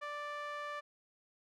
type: tone with band-pass filter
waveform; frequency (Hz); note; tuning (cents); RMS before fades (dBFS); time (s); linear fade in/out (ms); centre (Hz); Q
sawtooth; 587.3; D5; 0; -42; 0.01-0.81; 20; 1400; 1.7
effects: none